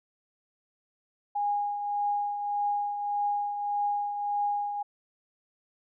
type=tone with tremolo; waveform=sine; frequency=820 Hz; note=G#5; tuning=22 cents flat; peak=-24 dBFS; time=1.35-4.83 s; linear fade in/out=10 ms; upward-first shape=triangle; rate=1.7 Hz; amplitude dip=55%; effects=none